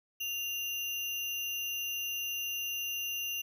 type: tone with sample-and-hold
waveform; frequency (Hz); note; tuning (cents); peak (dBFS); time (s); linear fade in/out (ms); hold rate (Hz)
sine; 2794; F7; 0; -33; 0.2-3.42; 10; 8820
effects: none